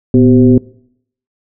sine tone with frequency modulation, 250.1 Hz, B3, 22 cents sharp, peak -4 dBFS, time 0.14-0.58 s, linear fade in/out 2 ms, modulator 136 Hz, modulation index 1, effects noise-tail reverb RT60 0.7 s tail -22 dB re dry

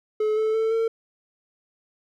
triangle tone with pitch steps, 429.4 / 436.9 / 444.5 / 452.3 Hz, A4 / A4 / A4 / A4, -42 / -12 / +18 / +48 cents, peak -18 dBFS, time 0.2-0.88 s, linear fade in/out 5 ms, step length 170 ms, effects none

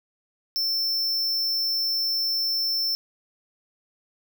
square tone, 5350 Hz, E8, 25 cents sharp, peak -23 dBFS, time 0.56-2.95 s, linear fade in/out 0 ms, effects none

